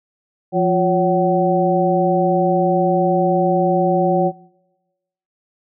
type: tone cluster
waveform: sine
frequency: 173.9 / 353.9 / 558 / 755 Hz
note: F3 / F4 / C#5 / F#5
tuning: -7 / +23 / +11 / +35 cents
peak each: -19 dBFS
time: 0.52-4.32 s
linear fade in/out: 50 ms
effects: noise-tail reverb RT60 1.0 s tail -23 dB re dry